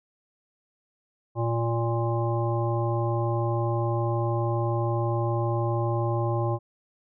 harmonic tone, 116.54 Hz, A#2, in tune, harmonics 1 / 3 / 5 / 7 / 9, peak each -25 / -30 / -32 / -33 / -35 dBFS, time 1.35-6.59 s, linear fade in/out 50 ms, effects none

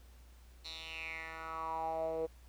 10% pulse tone with band-pass filter sweep, 161.7 Hz, E3, 33 cents flat, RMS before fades -40 dBFS, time 0.64-2.27 s, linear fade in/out 20 ms, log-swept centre 4200 to 470 Hz, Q 5.9, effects added 60 Hz sine -55 dBFS peak until 2.48 s + pink hiss -66 dBFS RMS until 2.48 s

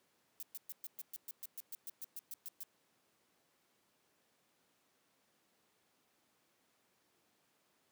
violet noise bursts, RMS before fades -45 dBFS, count 16, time 0.4-2.632 s, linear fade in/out 0 ms, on 27 ms, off 120 ms, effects pink hiss -75 dBFS RMS until 7.91 s + high-pass 200 Hz 12 dB/octave

